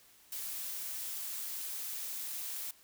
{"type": "noise", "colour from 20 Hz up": "blue", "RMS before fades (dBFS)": -40, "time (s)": [0.32, 2.71], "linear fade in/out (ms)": 2, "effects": ["white hiss -62 dBFS RMS until 2.83 s"]}